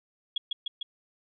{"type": "tone with echo", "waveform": "sine", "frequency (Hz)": 3322, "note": "G#7", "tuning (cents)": 0, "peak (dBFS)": -25, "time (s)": [0.36, 0.38], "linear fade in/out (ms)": 5, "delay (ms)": 150, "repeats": 3, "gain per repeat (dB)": -2, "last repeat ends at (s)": 0.83, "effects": []}